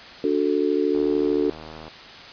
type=chord; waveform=sine; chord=D major; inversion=none; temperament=just; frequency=293.7 / 367.1 / 440.5 Hz; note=D4 / F#4 / A4; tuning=0 / -14 / +2 cents; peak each=-23 dBFS; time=0.24-1.5 s; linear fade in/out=2 ms
type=click train; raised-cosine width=1 ms; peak=-25 dBFS; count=74; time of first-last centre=0.95-1.88 s; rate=78.5 Hz
effects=white hiss -41 dBFS RMS until 2.32 s + resampled to 11025 Hz